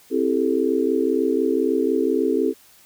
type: chord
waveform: sine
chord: A minor seventh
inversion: first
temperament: just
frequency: 264 / 330 / 396 / 440 Hz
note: C4 / E4 / G4 / A4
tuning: +16 / +2 / +18 / 0 cents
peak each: -23 dBFS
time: 0.1-2.54 s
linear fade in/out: 50 ms
effects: white hiss -52 dBFS RMS until 2.85 s